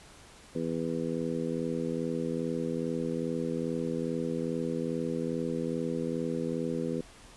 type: harmonic tone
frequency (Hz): 82.41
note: E2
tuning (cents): 0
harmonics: 2 / 3 / 4 / 5 / 6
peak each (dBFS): -36 / -34 / -37 / -37 / -36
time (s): 0.55-7.01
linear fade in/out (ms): 5
effects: pink hiss -53 dBFS RMS until 7.36 s + resampled to 24000 Hz